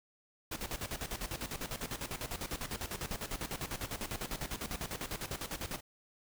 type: noise with tremolo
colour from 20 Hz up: pink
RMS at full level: -38 dBFS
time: 0.51-5.81 s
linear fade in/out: 10 ms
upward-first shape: square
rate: 10 Hz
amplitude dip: 75%
effects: none